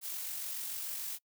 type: noise with amplitude modulation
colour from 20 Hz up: blue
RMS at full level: -38 dBFS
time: 0.01-1.19 s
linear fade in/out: 50 ms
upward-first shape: sine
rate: 46.8 Hz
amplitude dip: 30%
effects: noise-tail reverb RT60 0.1 s tail -25 dB re dry